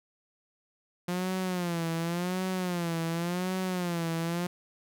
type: tone with vibrato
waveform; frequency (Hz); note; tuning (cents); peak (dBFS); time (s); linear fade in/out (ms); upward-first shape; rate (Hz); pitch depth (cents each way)
sawtooth; 175.5; F3; +9; -25; 1.08-4.47; 5; sine; 0.9; 110
effects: none